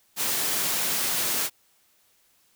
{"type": "high-pass noise", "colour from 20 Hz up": "white", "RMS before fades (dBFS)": -26, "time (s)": [0.16, 1.5], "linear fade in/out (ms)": 50, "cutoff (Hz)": 110, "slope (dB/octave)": 48, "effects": ["white hiss -64 dBFS RMS until 2.55 s"]}